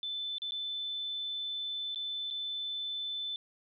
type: tone with dropouts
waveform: sine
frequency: 3520 Hz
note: A7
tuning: in tune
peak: -34 dBFS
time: 0.03-3.36 s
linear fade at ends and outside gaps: 1 ms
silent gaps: 0.383-0.419 / 0.509-0.52 / 1.947-1.958 / 2.303-2.309 s
effects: none